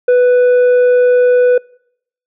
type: tone with tanh clipping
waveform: sine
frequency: 495 Hz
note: B4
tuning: 4 cents sharp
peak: -7 dBFS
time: 0.08-1.58 s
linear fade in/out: 5 ms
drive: 5 dB
effects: noise-tail reverb RT60 0.7 s tail -26 dB re dry

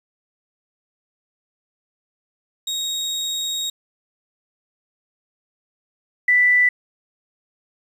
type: tone pair in turn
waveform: 30% pulse / sine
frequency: 3765 / 1979.5 Hz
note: A#7 / B6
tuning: +16 / +3 cents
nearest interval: major seventh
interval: 1113 cents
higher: first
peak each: -20 / -12 dBFS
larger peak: second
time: 2.67-3.7 / 6.28-6.69 s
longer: first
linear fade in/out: 5 ms
effects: resampled to 32000 Hz + 8-bit

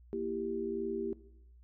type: chord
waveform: sine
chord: E diminished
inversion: second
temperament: equal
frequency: 233.1 / 329.6 / 392 Hz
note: Bb3 / E4 / G4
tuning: 0 / 0 / 0 cents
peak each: -40 / -40 / -35 dBFS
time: 0.13-1.13 s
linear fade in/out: 0 ms
effects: noise-tail reverb RT60 0.8 s tail -18 dB re dry + added 60 Hz sine -55 dBFS peak until 1.63 s

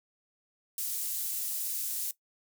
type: high-pass noise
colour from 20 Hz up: pink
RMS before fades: -34 dBFS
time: 0.78-2.11 s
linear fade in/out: 2 ms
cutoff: 9900 Hz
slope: 12 dB/octave
effects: noise-tail reverb RT60 0.1 s tail -17 dB re dry

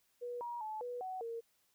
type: tone with pitch steps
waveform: sine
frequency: 485.5 / 952 / 864 / 489.2 / 748 / 461.6 Hz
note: B4 / A#5 / A5 / B4 / F#5 / A#4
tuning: -30 / +36 / -32 / -16 / +19 / -17 cents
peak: -39 dBFS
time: 0.21-1.41 s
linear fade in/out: 20 ms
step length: 200 ms
effects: white hiss -75 dBFS RMS until 1.74 s

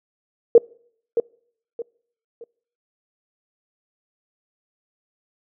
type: tone with echo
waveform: sine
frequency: 466.2 Hz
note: A#4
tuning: in tune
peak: -5 dBFS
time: 0.55-0.58 s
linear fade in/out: 2 ms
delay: 620 ms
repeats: 3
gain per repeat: -10 dB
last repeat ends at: 2.44 s
effects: noise-tail reverb RT60 0.6 s tail -26 dB re dry

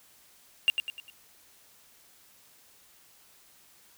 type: tone with echo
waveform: triangle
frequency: 2794 Hz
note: F7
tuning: in tune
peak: -16 dBFS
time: 0.68-0.7 s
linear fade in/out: 0 ms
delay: 100 ms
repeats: 4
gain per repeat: -7 dB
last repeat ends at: 1.1 s
effects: white hiss -59 dBFS RMS until 3.97 s

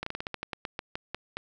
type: slowing click train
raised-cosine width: 0.3 ms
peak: -17 dBFS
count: 14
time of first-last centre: 0.03-1.37 s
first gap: 34 ms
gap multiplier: 1.17
effects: none

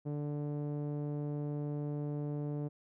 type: tone with low-pass filter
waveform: sawtooth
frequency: 146.83 Hz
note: D3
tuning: in tune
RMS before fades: -37 dBFS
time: 0.05-2.69 s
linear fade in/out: 20 ms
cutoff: 480 Hz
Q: 1.1
effects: none

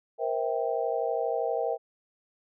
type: chord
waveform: sine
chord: C dominant seventh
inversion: third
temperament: just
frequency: 470.9 / 523.3 / 654.1 / 784.9 Hz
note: Bb4 / C5 / E5 / G5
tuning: +18 / 0 / -14 / +2 cents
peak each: -30 / -33 / -31 / -33 dBFS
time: 0.18-1.78 s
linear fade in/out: 50 ms
effects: none

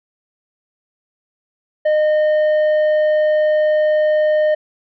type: tone with tanh clipping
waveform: sine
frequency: 612 Hz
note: D#5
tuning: 29 cents flat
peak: -13 dBFS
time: 1.85-4.55 s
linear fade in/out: 10 ms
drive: 6 dB
effects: none

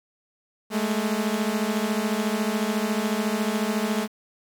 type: beating tone pair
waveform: sawtooth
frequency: 207.7 / 221.7 Hz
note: G#3 / A3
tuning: 0 / +13 cents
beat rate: 14 Hz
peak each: -22 dBFS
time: 0.7-4.08 s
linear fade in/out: 50 ms
effects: 8-bit

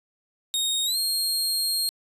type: tone with pitch glide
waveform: sawtooth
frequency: 3729 to 4234 Hz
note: A#7 to C8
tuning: 0 to +20 cents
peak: -20 dBFS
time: 0.54-1.89 s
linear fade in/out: 0 ms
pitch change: +220 cents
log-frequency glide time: 0.85-0.97 s
effects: resampled to 32000 Hz

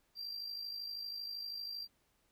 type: tone with amplitude modulation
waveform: triangle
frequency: 4722 Hz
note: D8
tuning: 9 cents sharp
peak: -37 dBFS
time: 0.15-1.88 s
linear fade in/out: 50 ms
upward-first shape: sine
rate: 52.7 Hz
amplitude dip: 55%
effects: pink hiss -75 dBFS RMS until 2.31 s

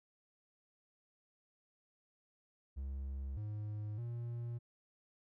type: tone with pitch steps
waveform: triangle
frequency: 67.8 / 105.6 / 118.6 Hz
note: C#2 / G#2 / A#2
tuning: -38 / +29 / +30 cents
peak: -37 dBFS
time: 2.76-4.59 s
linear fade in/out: 20 ms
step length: 610 ms
effects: none

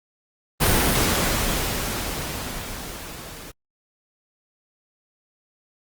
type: noise with level ramp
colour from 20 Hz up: pink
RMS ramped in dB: -17 to -39 dBFS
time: 0.6-3.52 s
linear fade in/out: 20 ms
effects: Opus 32 kbps

